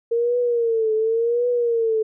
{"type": "tone with vibrato", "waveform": "sine", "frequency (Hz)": 461.4, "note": "A#4", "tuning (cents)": -18, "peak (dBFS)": -17, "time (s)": [0.11, 2.03], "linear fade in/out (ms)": 10, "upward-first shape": "triangle", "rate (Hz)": 0.91, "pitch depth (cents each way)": 110, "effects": []}